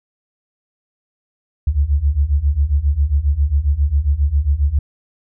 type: beating tone pair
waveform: sine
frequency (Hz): 67.8 / 75.2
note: C#2 / D2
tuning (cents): -38 / +42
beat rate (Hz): 7.4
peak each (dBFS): -17 / -15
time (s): 1.67-4.79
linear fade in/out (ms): 5
effects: none